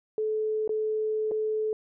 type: tone with dropouts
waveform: sine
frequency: 432.8 Hz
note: A4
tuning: 29 cents flat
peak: -25 dBFS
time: 0.18-1.73 s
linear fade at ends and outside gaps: 1 ms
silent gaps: 0.677-0.693 / 1.312-1.317 s
effects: none